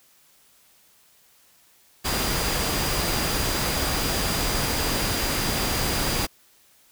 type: tone in noise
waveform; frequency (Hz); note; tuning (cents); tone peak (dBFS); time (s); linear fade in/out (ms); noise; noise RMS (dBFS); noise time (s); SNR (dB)
sine; 4831; D8; +48; -33; 2.04-6.27; 20; pink; -25; 2.04-6.27; -11
effects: white hiss -58 dBFS RMS until 6.91 s